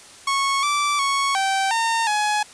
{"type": "tone with pitch steps", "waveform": "sawtooth", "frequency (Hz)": [1101, 1165, 1107, 776, 913, 841], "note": ["C#6", "D6", "C#6", "G5", "A#5", "G#5"], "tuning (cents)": [-12, -14, -3, -18, -36, 22], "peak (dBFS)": -15, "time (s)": [0.27, 2.43], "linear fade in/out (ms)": 5, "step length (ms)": 360, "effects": ["white hiss -44 dBFS RMS until 2.53 s", "resampled to 22050 Hz"]}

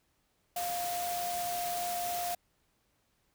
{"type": "tone in noise", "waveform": "sine", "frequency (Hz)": 704, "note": "F5", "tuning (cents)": 14, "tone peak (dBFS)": -33, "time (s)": [0.56, 2.35], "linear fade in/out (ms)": 5, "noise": "white", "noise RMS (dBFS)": -39, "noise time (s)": [0.56, 2.35], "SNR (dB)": 3, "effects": ["pink hiss -74 dBFS RMS until 3.34 s"]}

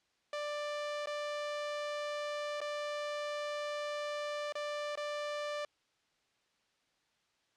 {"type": "tone with dropouts", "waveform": "sawtooth", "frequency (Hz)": 590, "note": "D5", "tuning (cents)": 8, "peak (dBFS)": -32, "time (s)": [0.33, 5.65], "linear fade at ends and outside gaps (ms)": 2, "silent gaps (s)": [[1.059, 1.071], [2.605, 2.614], [4.524, 4.553], [4.955, 4.974]], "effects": ["white hiss -75 dBFS RMS until 7.56 s", "low-pass 5000 Hz 12 dB/octave"]}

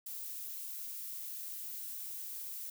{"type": "noise", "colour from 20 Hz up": "violet", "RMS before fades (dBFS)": -43, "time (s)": [0.06, 2.7], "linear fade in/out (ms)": 5, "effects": []}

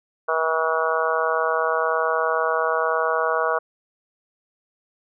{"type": "harmonic tone", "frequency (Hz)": 161, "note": "E3", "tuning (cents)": -41, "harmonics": [3, 4, 5, 6, 7, 8, 9], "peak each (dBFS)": [-25, -25, -31, -30, -25, -29, -27], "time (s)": [0.28, 3.59], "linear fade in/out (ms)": 10, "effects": []}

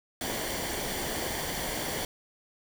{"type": "noise with comb filter", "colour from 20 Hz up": "pink", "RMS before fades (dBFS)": -33, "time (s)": [0.21, 2.05], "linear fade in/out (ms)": 2, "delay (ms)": 0.77, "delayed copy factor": -0.55, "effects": []}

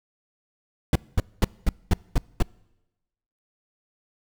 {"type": "noise bursts", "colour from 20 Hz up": "brown", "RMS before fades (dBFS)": -17, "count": 7, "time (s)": [0.93, 2.425], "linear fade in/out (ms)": 2, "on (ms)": 25, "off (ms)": 220, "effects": ["noise-tail reverb RT60 1.0 s tail -25 dB re dry"]}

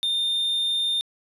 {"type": "tone", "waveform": "triangle", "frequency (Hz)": 3623, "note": "A7", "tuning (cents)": 50, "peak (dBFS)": -20, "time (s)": [0.03, 1.01], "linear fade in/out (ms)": 0, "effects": ["resampled to 32000 Hz"]}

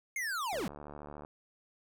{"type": "linear sweep", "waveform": "square", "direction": "down", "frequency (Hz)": [2180, 130.81], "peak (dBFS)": -34, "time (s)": [0.16, 0.68], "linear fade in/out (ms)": 2}
{"type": "click train", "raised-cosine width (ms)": 1, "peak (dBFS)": -32, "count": 54, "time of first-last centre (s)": [0.53, 1.249], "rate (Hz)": 73.7}
{"effects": []}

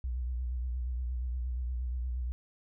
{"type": "tone with vibrato", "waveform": "sine", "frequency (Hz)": 61.74, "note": "B1", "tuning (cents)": 0, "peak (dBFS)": -31, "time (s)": [0.04, 2.32], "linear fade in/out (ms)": 0, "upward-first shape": "sine", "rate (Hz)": 8.5, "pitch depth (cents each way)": 67, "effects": []}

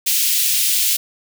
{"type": "high-pass noise", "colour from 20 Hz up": "white", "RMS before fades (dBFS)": -17, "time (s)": [0.06, 0.97], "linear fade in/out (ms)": 10, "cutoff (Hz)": 2500, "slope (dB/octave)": 24, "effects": []}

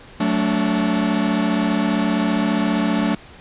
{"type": "chord", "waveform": "45% pulse", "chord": "D major", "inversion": "first", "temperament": "equal with one note detuned", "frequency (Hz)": [185, 220, 288.5], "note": ["F#3", "A3", "D4"], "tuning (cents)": [0, 0, -31], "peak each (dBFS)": [-23, -20, -22], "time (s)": [0.2, 3.15], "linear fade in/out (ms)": 5, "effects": ["pink hiss -43 dBFS RMS until 3.4 s", "resampled to 8000 Hz"]}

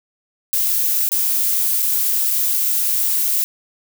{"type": "noise with dropouts", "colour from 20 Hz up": "violet", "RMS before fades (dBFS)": -18, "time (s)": [0.53, 3.44], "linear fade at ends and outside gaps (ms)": 0, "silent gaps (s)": [[1.09, 1.118], [1.822, 1.826], [2.306, 2.31]], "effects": []}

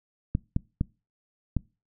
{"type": "clicks", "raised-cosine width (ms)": 5, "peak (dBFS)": -12, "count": 4, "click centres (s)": [0.351, 0.564, 0.811, 1.567], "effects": ["noise-tail reverb RT60 0.3 s tail -24 dB re dry"]}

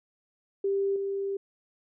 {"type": "tone with level steps", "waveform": "sine", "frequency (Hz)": 394.5, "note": "G4", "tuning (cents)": 11, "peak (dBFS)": [-24, -28], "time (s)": [0.64, 1.37], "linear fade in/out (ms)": 5, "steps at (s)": 0.96, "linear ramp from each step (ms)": 2, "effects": []}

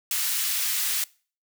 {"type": "high-pass noise", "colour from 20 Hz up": "white", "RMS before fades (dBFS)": -26, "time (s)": [0.11, 1.04], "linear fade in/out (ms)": 2, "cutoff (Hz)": 1700, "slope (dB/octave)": 12, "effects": ["noise-tail reverb RT60 0.4 s tail -23 dB re dry"]}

